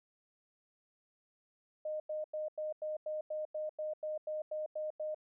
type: tone bursts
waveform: sine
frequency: 615 Hz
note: D#5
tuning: 20 cents flat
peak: -35 dBFS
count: 14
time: 1.85-5.146 s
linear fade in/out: 5 ms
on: 150 ms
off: 92 ms
effects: none